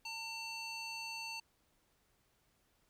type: tone with band-pass filter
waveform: square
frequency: 900 Hz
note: A5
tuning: 39 cents sharp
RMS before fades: -44 dBFS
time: 0.05-1.4 s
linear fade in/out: 5 ms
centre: 3800 Hz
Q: 2.4
effects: pink hiss -75 dBFS RMS until 2.89 s